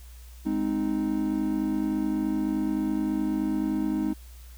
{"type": "chord", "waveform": "triangle", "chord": "Ab major", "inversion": "none", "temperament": "equal", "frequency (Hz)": [207.7, 261.6, 311.1], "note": ["Ab3", "C4", "Eb4"], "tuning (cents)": [0, 0, 0], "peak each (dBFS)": [-28, -28, -25], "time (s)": [0.45, 4.14], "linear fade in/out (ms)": 20, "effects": ["added 60 Hz sine -43 dBFS peak until 4.57 s", "white hiss -55 dBFS RMS until 4.57 s"]}